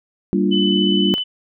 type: chord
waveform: sine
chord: G minor seventh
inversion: none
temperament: equal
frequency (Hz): 196 / 233.1 / 293.7 / 349.2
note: G3 / Bb3 / D4 / F4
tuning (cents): 0 / 0 / 0 / 0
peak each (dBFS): -17 / -23 / -21 / -21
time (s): 0.33-1.14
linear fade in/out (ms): 0
type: tone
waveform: sine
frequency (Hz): 3007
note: F#7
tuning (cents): +27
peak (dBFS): -19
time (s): 0.51-1.24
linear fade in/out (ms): 20
type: click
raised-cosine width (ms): 0.3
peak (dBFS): -21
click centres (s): 1.181
effects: none